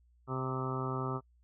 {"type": "harmonic tone with a mistuned harmonic", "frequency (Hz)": 130.6, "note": "C3", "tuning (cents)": -3, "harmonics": [1, 2, 3, 4, 5, 6, 7, 8, 9, 10], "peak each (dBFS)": [-36, -41, -40, -47, -47, -48, -45, -48, -41, -43], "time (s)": [0.27, 1.21], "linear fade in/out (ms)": 50, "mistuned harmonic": 10, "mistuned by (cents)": -15, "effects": ["noise-tail reverb RT60 0.1 s tail -26 dB re dry", "added 60 Hz sine -63 dBFS peak until 1.43 s"]}